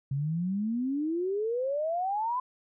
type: exponential sweep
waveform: sine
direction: up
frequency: 133.2 to 1027 Hz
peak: -27 dBFS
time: 0.11-2.4 s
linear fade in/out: 5 ms
effects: none